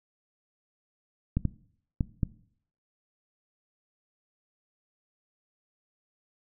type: clicks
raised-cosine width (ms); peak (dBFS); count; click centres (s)
5; -13; 4; 1.37 / 1.453 / 2.008 / 2.232
effects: noise-tail reverb RT60 0.6 s tail -19 dB re dry